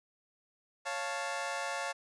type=chord; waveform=20% pulse; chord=Db augmented; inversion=none; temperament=equal; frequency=554.4 / 698.5 / 880 Hz; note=Db5 / F5 / A5; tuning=0 / 0 / 0 cents; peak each=-34 dBFS; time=0.85-1.93 s; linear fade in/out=20 ms; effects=resampled to 22050 Hz